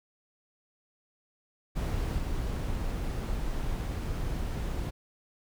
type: noise with level steps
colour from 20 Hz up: brown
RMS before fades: -30 / -32 dBFS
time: 1.75-4.91 s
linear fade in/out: 20 ms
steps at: 2.18 s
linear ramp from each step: 5 ms
effects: none